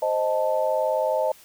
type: chord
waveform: sine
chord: A diminished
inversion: first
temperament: equal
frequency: 523.3 / 622.3 / 880 Hz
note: C5 / Eb5 / A5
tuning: 0 / 0 / 0 cents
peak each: -25 / -23 / -27 dBFS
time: 0.02-1.32 s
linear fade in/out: 5 ms
effects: white hiss -51 dBFS RMS until 1.44 s